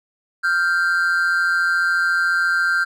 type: tone pair together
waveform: triangle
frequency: 1393.9 / 1568 Hz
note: F6 / G6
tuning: -4 / 0 cents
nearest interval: major second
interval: 204 cents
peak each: -17 dBFS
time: 0.43-2.85 s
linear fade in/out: 20 ms
effects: none